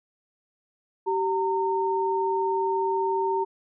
sine tone pair together, 385.3 / 916.4 Hz, G4 / A#5, -30 / -30 cents, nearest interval octave + minor third, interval 1500 cents, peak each -25 dBFS, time 1.06-3.45 s, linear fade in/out 20 ms, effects none

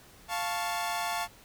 sawtooth chord, F augmented, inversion none, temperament equal, 698.5 / 880 / 1108.7 Hz, F5 / A5 / C#6, 0 / 0 / 0 cents, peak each -30 / -30 / -33 dBFS, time 0.28-1.28 s, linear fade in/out 50 ms, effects pink hiss -55 dBFS RMS until 1.44 s

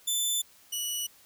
15% pulse tone pair in turn, 3520 / 2942 Hz, A7 / F#7, 0 / -11 cents, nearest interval minor third, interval 311 cents, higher first, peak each -19 / -23 dBFS, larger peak first, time 0.07-0.42 / 0.72-1.07 s, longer neither, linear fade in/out 10 ms, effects white hiss -58 dBFS RMS until 1.25 s

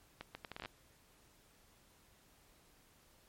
accelerating click train, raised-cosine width 0.3 ms, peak -28 dBFS, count 10, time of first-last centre 0.21-0.658 s, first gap 140 ms, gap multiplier 0.7, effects pink hiss -67 dBFS RMS until 3.28 s + MP3 64 kbps

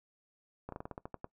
slowing click train, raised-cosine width 1 ms, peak -27 dBFS, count 10, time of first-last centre 0.69-1.244 s, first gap 33 ms, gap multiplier 1.15, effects noise-tail reverb RT60 0.1 s tail -19 dB re dry

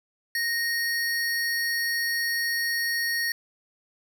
square tone pair together, 1864 / 4422 Hz, A#6 / C#8, -1 / -5 cents, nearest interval octave + minor third, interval 1496 cents, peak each -26 / -32 dBFS, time 0.35-3.32 s, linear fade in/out 2 ms, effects none

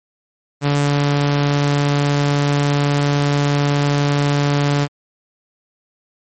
sawtooth tone, 143.7 Hz, D3, 37 cents flat, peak -10 dBFS, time 0.61-4.88 s, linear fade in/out 50 ms, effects MP3 32 kbps

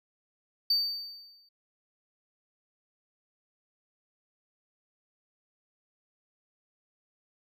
triangle tone with exponential decay, 4600 Hz, D8, 37 cents flat, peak -20 dBFS, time 0.7-1.49 s, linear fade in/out 5 ms, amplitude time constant 170 ms, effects none

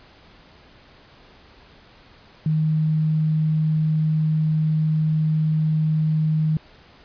sine tone, 156 Hz, D#3, 5 cents sharp, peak -17 dBFS, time 2.46-6.57 s, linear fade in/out 2 ms, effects pink hiss -50 dBFS RMS until 7.04 s + resampled to 11025 Hz

